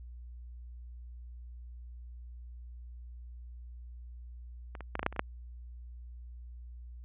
clicks, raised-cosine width 0.5 ms, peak -28 / -28 / -18 / -17 / -18 / -11 / -29 / -28 / -12 dBFS, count 9, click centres 4.752 / 4.807 / 4.954 / 4.994 / 5.03 / 5.064 / 5.126 / 5.163 / 5.194 s, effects added 60 Hz sine -44 dBFS peak until 7.04 s + resampled to 8000 Hz

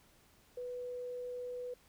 sine tone, 493.9 Hz, B4, in tune, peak -39 dBFS, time 0.57-1.74 s, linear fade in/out 5 ms, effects pink hiss -66 dBFS RMS until 1.88 s

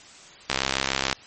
click train, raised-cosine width 0.2 ms, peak -4 dBFS, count 43, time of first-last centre 0.5-1.128 s, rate 66.9 Hz, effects white hiss -47 dBFS RMS until 1.26 s + MP3 32 kbps

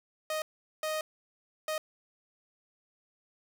sawtooth tone bursts at uneven times, 622.3 Hz, D#5, in tune, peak -27 dBFS, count 3, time 0.3-0.42 / 0.83-1.01 / 1.68-1.78 s, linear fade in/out 2 ms, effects none

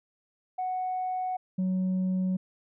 sine tone pair in turn, 740 / 185.91 Hz, F#5 / F#3, 0 / +9 cents, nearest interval 2 octaves, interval 2391 cents, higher first, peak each -27 / -22 dBFS, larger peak second, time 0.58-1.37 / 1.58-2.37 s, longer neither, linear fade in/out 10 ms, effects tanh soft clip ceiling -24 dBFS

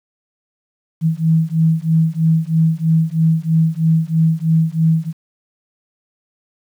sine beating tone pair, 160 / 163.1 Hz, D#3 / E3, +49 / -18 cents, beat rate 3.1 Hz, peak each -15 / -15 dBFS, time 1.01-5.13 s, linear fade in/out 50 ms, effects 8-bit

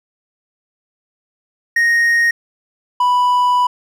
triangle tone pair in turn, 1864.7 / 987.8 Hz, A#6 / B5, 0 / 0 cents, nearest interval major seventh, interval 1100 cents, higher first, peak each -9 dBFS, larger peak neither, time 1.76-2.31 / 3-3.67 s, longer second, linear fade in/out 5 ms, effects none

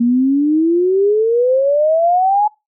sine exponential sweep, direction up, 232.7 to 853 Hz, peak -10 dBFS, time 0-2.48 s, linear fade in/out 10 ms, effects noise-tail reverb RT60 0.2 s tail -20 dB re dry

